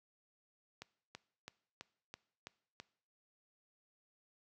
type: click train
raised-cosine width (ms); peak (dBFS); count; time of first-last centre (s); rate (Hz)
0.2; -29; 7; 0.82-2.8; 3.03
effects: noise-tail reverb RT60 0.6 s tail -21 dB re dry + high-pass 80 Hz 12 dB/octave